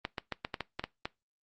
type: clicks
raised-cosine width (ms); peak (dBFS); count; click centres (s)
0.3; -17; 9; 0.051 / 0.182 / 0.323 / 0.449 / 0.542 / 0.607 / 0.795 / 0.84 / 1.055
effects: noise-tail reverb RT60 0.2 s tail -21 dB re dry + Opus 32 kbps